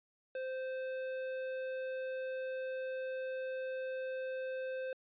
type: tone with tanh clipping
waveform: sine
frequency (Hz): 520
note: C5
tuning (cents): -11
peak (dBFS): -39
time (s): 0.35-4.93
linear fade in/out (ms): 2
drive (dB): 14
effects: resampled to 8000 Hz